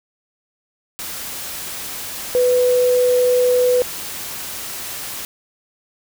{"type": "tone in noise", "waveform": "sine", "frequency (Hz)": 497.2, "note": "B4", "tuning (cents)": 12, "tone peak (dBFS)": -12, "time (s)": [2.35, 3.82], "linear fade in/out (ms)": 0, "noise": "white", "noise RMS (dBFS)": -29, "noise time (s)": [0.99, 5.25], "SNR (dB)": 14, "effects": []}